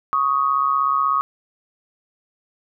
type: tone pair together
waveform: sine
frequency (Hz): 1113 / 1249.3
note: C#6 / D#6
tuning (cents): +7 / +7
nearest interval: major second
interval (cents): 200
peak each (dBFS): -19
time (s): 0.13-1.21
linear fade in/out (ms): 0
effects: none